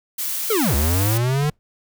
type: noise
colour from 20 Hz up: blue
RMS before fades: -25 dBFS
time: 0.18-1.18 s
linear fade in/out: 10 ms
type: linear two-way sweep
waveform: square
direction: down then up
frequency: 470 to 67.7 to 152.6 Hz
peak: -18 dBFS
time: 0.5-1.5 s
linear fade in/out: 5 ms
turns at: 0.75 s
type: noise with exponential decay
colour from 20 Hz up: brown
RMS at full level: -29 dBFS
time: 1.42-1.59 s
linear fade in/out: 0 ms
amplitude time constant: 36 ms
effects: none